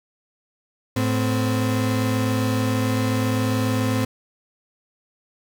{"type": "tone pair together", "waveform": "35% pulse", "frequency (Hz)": [108.47, 257.5], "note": ["A2", "C4"], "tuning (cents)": [-24, -28], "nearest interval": "octave + minor third", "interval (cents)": 1496, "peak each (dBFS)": [-20, -21], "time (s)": [0.96, 4.05], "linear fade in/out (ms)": 5, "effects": ["8-bit"]}